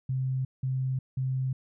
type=tone bursts; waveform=sine; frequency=130.81 Hz; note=C3; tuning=in tune; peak=-26 dBFS; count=3; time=0.09-1.53 s; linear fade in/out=5 ms; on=360 ms; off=180 ms; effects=none